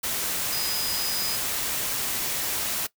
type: tone in noise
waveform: sine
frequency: 4975 Hz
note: D#8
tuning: 1 cent flat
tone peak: -29 dBFS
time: 0.52-1.37 s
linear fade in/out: 10 ms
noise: white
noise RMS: -28 dBFS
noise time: 0.03-2.87 s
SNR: -4 dB
effects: noise-tail reverb RT60 0.1 s tail -19 dB re dry